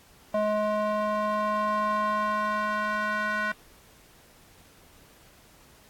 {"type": "tone with band-pass filter sweep", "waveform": "square", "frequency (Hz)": 211.5, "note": "G#3", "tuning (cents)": 32, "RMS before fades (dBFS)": -27, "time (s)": [0.34, 3.52], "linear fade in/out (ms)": 5, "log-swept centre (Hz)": [740, 1500], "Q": 3.1, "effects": ["pink hiss -56 dBFS RMS until 5.89 s", "AAC 64 kbps"]}